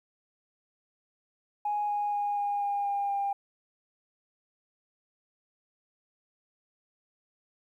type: tone with pitch steps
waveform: sine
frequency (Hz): 830.6 / 825.3 / 820.1 / 814.9 / 809.8 / 804.6 / 799.5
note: G#5 / G#5 / G#5 / G#5 / G#5 / G5 / G5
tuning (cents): 0 / -11 / -22 / -33 / -44 / +45 / +34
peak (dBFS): -26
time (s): 1.65-3.33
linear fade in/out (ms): 5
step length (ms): 240
effects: tanh soft clip ceiling -22 dBFS + 11-bit